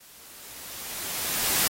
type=noise with level ramp; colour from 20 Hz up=white; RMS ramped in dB=-52 to -22 dBFS; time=0-1.68 s; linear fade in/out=10 ms; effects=AAC 48 kbps